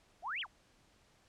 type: exponential two-way sweep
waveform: sine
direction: up then down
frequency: 620 to 3397 to 620 Hz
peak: -36 dBFS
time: 0.22-0.47 s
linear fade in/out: 50 ms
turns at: 0.41 s
effects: pink hiss -68 dBFS RMS until 1.28 s + low-pass 8000 Hz 12 dB/octave